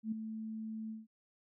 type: tone with ADSR envelope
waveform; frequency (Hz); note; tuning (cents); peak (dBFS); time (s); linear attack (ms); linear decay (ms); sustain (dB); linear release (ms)
sine; 220; A3; 0; -31; 0.03-1.07; 89; 7; -8; 170
effects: none